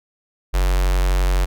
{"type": "tone with notch filter", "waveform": "square", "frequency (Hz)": 45.91, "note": "F#1", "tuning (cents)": -13, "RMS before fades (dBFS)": -17, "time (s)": [0.53, 1.46], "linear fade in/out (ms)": 20, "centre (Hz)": 190, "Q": 0.56, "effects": []}